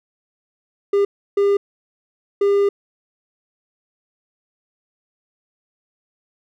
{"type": "tone bursts at uneven times", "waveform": "triangle", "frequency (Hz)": 401.7, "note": "G4", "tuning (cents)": 42, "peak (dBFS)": -11, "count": 3, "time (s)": [[0.93, 1.05], [1.37, 1.57], [2.41, 2.69]], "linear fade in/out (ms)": 5, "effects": []}